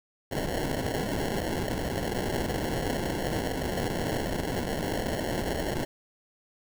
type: noise with sample-and-hold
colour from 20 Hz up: blue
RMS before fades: -30 dBFS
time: 0.31-5.85 s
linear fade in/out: 5 ms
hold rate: 1225 Hz
effects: none